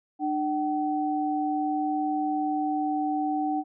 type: tone pair together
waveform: sine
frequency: 300.1 / 760.4 Hz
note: D4 / F#5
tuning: +38 / +47 cents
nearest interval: octave + major third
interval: 1609 cents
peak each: -27 / -27 dBFS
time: 0.19-3.64 s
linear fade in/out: 50 ms
effects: none